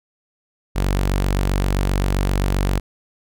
sawtooth tone, 47.62 Hz, G1, 49 cents flat, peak -13 dBFS, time 0.75-2.8 s, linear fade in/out 20 ms, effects none

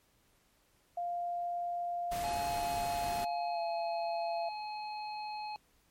sine tone with pitch glide, 698.5 to 680.6 Hz, F5 to F5, 0 to -45 cents, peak -33 dBFS, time 0.97-4.49 s, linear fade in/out 5 ms, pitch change -45 cents, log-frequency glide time 3.53-3.59 s
pink noise, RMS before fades -42 dBFS, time 2.11-3.25 s, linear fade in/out 10 ms
harmonic tone, 847 Hz, G#5, 34 cents sharp, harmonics 1 / 3 / 5, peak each -38 / -49 / -49 dBFS, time 2.24-5.56 s, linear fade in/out 0 ms
effects pink hiss -70 dBFS RMS until 5.9 s + MP3 64 kbps

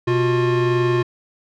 square tone pair together, 125.7 / 355.5 Hz, B2 / F4, +31 / +31 cents, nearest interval octave + tritone, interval 1800 cents, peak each -21 / -18 dBFS, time 0.07-1.03 s, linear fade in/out 10 ms, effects low-pass 3000 Hz 12 dB/octave

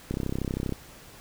click train, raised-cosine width 3 ms, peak -16 dBFS, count 21, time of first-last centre 0.11-0.723 s, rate 32.6 Hz, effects pink hiss -49 dBFS RMS until 1.2 s

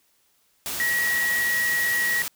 sine tone in noise, 1912 Hz, A#6, 43 cents sharp, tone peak -21 dBFS, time 0.8-2.22 s, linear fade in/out 0 ms, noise white, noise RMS -30 dBFS, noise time 0.66-2.28 s, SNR +6 dB, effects white hiss -65 dBFS RMS until 2.35 s

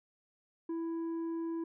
sine tone with tanh clipping, 330.7 Hz, E4, 6 cents sharp, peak -35 dBFS, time 0.69-1.64 s, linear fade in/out 5 ms, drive 5 dB, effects none

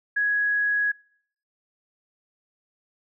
sine tone, 1668 Hz, G#6, 7 cents sharp, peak -20 dBFS, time 0.16-0.92 s, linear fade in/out 10 ms, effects noise-tail reverb RT60 0.6 s tail -25 dB re dry

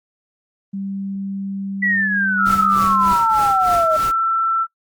sine tone, 196 Hz, G3, in tune, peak -23 dBFS, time 0.73-3.13 s, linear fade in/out 10 ms
sine exponential sweep, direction down, 1975.5 to 618 Hz, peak -16 dBFS, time 1.82-3.97 s, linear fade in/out 10 ms
sine tone with pitch glide, 1318.5 to 1337.7 Hz, E6 to E6, 0 to +25 cents, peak -15 dBFS, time 2.37-4.67 s, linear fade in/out 50 ms, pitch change +25 cents, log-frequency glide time 2.63-3.31 s
pink noise with tremolo, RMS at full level -28 dBFS, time 2.45-4.12 s, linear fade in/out 20 ms, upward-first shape triangle, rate 3.3 Hz, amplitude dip 95%
effects noise-tail reverb RT60 0.1 s tail -17 dB re dry + Opus 32 kbps

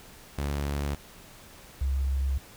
sawtooth / sine tone pair in turn, 71.4 / 67.39 Hz, D2 / C#2, -48 / -48 cents, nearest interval minor second, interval 100 cents, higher first, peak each -24 dBFS, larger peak neither, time 0.38-0.95 / 1.81-2.38 s, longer neither, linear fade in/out 5 ms, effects pink hiss -50 dBFS RMS until 2.56 s

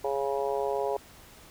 harmonic tone, 138.59 Hz, C#3, in tune, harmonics 3 / 4 / 5 / 6 / 7, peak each -30 / -32 / -34 / -36 / -37 dBFS, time 0.04-0.97 s, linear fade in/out 5 ms, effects pink hiss -52 dBFS RMS until 1.5 s

